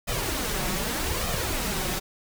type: noise with flanger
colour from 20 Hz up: pink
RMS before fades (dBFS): -28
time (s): 0.07-2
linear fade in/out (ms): 20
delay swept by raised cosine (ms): 1.6 to 5.5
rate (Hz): 0.83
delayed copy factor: +0.6
effects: none